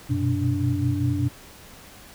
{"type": "tone cluster", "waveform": "sine", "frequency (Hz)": [94.2, 121.3, 126.4, 290.9], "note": ["F#2", "B2", "B2", "D4"], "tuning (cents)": [32, -31, 41, -16], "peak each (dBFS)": -26, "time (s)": [0.09, 1.29], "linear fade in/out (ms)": 20, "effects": ["pink hiss -46 dBFS RMS until 2.14 s"]}